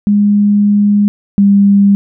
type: tone pair in turn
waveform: sine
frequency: 205.2 / 200.1 Hz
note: G#3 / G3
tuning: -21 / +36 cents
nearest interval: unison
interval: 43 cents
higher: first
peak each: -6 / -4 dBFS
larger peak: second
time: 0.07-1.08 / 1.38-1.95 s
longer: first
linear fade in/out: 0 ms
effects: none